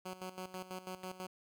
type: tone with tremolo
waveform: 10% pulse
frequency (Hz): 185.1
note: F#3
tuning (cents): +1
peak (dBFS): -33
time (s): 0.05-1.27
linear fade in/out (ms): 10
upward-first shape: square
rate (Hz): 6.1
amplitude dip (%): 75
effects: none